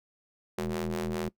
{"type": "ring-modulated tone", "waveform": "sawtooth", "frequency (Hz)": 82.41, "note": "E2", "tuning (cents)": 0, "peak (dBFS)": -23, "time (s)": [0.58, 1.29], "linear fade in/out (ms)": 5, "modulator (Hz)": 286, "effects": ["noise-tail reverb RT60 0.1 s tail -20 dB re dry"]}